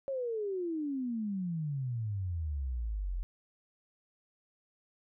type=exponential sweep; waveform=sine; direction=down; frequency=556 to 41.2 Hz; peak=-32 dBFS; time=0.08-3.23 s; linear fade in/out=0 ms; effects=none